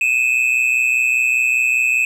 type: tone pair together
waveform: triangle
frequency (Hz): 2500 / 2625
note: D#7 / E7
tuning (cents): +8 / -8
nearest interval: minor second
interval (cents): 84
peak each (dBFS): -15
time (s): 0.01-2.05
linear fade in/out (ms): 2
effects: none